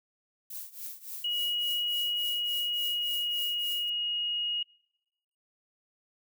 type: noise with tremolo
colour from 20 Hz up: violet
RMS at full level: -38 dBFS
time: 0.5-3.9 s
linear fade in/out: 5 ms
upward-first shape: triangle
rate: 3.5 Hz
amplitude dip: 90%
type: tone with pitch glide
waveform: sine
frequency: 2900 to 2878 Hz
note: F#7 to F#7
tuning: -35 to -49 cents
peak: -28 dBFS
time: 1.24-4.63 s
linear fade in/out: 5 ms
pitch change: -14 cents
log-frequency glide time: 2-4.1 s
effects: noise-tail reverb RT60 1.0 s tail -26 dB re dry